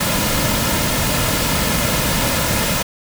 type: noise with comb filter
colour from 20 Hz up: pink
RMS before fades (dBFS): -18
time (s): 0-2.83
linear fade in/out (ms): 10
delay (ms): 2.6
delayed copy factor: -0.5
effects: none